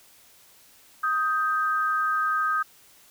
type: tone pair together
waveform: sine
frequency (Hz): 1251.3 / 1573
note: D#6 / G6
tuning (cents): +9 / +6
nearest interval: major third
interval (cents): 397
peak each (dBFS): -23 / -27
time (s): 1.03-2.63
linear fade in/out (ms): 10
effects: white hiss -55 dBFS RMS until 3.1 s